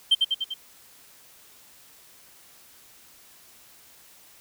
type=tone with echo; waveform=sine; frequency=3136 Hz; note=G7; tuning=in tune; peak=-12 dBFS; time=0.11-0.15 s; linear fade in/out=10 ms; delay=98 ms; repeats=4; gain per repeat=-4 dB; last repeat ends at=0.542 s; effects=tanh soft clip ceiling -13 dBFS + white hiss -53 dBFS RMS until 4.4 s